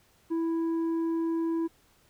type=tone with tanh clipping; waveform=sine; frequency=329.6 Hz; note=E4; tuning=in tune; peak=-27 dBFS; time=0.3-1.68 s; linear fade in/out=20 ms; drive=5 dB; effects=pink hiss -64 dBFS RMS until 2.09 s